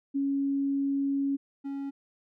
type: tone pair in turn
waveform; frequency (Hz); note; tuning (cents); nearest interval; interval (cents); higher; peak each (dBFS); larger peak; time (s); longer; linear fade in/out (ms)
sine / triangle; 277.2 / 277.2; C#4 / C#4; 0 / 0; unison; 0; neither; -25 / -30; first; 0.14-1.37 / 1.64-1.91; first; 20
effects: none